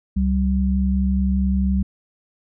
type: tone pair together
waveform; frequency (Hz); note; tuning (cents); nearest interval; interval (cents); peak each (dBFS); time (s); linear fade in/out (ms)
sine; 68.1 / 192.62; C#2 / G3; -30 / -30; octave + tritone; 1800; -19; 0.16-1.83; 10
effects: none